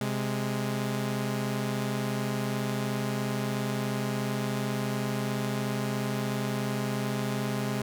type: tone pair together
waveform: sawtooth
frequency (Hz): 130.5 / 207.2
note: C3 / G#3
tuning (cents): -4 / -4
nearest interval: minor sixth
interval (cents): 800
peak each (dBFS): -27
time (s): 0.01-7.82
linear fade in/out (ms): 2
effects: none